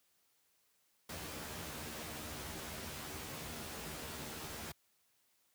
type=noise with comb filter; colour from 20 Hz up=pink; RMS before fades=-45 dBFS; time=1.09-4.72 s; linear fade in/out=5 ms; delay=13 ms; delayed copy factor=+0.85; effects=white hiss -75 dBFS RMS until 5.54 s + high-pass 60 Hz 12 dB/octave